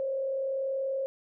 sine tone with frequency modulation, 538 Hz, C5, 48 cents sharp, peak -28 dBFS, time 0-1.06 s, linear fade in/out 0 ms, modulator 40.5 Hz, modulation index 0.37, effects none

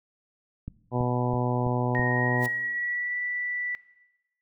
click train, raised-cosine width 5 ms, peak -22 dBFS, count 5, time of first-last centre 0.68-1.996 s, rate 3.04 Hz
harmonic tone, 123.47 Hz, B2, in tune, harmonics 1 / 2 / 3 / 4 / 5 / 6 / 7 / 8, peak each -27 / -30 / -32 / -33 / -34 / -35 / -35 / -36 dBFS, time 0.91-2.49 s, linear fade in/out 50 ms
sine tone with pitch glide, 1864.7 to 1966.5 Hz, A#6 to B6, 0 to -8 cents, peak -27 dBFS, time 1.95-3.75 s, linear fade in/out 0 ms, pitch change +92 cents, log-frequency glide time 2.07-3.17 s
white noise with exponential growth, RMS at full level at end -35 dBFS, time 2.36-2.46 s, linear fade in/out 1 ms, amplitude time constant 20 ms
effects noise-tail reverb RT60 1.0 s tail -18 dB re dry

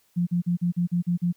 sine tone bursts, 174.61 Hz, F3, in tune, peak -20 dBFS, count 8, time 0.16-1.327 s, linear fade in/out 20 ms, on 110 ms, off 41 ms, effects white hiss -65 dBFS RMS until 1.36 s

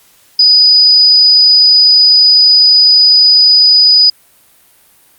sine tone, 4964 Hz, D#8, 5 cents flat, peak -3 dBFS, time 0.39-4.1 s, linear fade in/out 5 ms, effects white hiss -47 dBFS RMS until 5.18 s + Opus 48 kbps

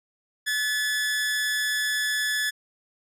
sawtooth tone with amplitude modulation, 1724 Hz, A6, 36 cents flat, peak -18 dBFS, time 0.46-2.51 s, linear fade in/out 20 ms, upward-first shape sine, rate 239 Hz, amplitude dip 45%, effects resampled to 32000 Hz

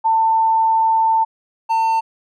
sine / triangle tone pair in turn, 894 / 899.7 Hz, A5 / A5, +27 / +38 cents, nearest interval unison, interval 11 cents, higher second, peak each -12 dBFS, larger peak neither, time 0.04-1.25 / 1.69-2.01 s, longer first, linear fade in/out 20 ms, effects none

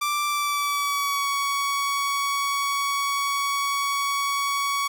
sawtooth tone with pitch glide, 1174.7 to 1122.3 Hz, D6 to C#6, 0 to +21 cents, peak -19 dBFS, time 0.01-4.88 s, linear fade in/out 10 ms, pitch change -79 cents, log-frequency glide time 0.26-1.25 s, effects none

